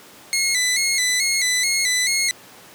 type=tone with vibrato; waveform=15% pulse; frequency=2078 Hz; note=C7; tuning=12 cents flat; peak=-11 dBFS; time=0.33-2.31 s; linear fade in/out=0 ms; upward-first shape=square; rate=2.3 Hz; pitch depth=68 cents each way; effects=pink hiss -44 dBFS RMS until 2.74 s + high-pass 200 Hz 12 dB/octave